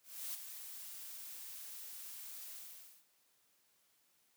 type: noise with ADSR envelope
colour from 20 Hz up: blue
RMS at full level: -41 dBFS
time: 0.03-3.06 s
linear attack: 310 ms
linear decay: 14 ms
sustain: -8 dB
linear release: 530 ms
effects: white hiss -74 dBFS RMS until 4.36 s + high-pass 100 Hz 12 dB/octave